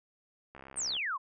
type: click train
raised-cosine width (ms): 0.5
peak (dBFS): -33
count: 29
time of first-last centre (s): 0.55-0.966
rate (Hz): 67.3
type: exponential sweep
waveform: sine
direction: down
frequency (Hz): 9310 to 987.8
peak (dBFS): -31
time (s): 0.76-1.18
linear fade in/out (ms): 20
effects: none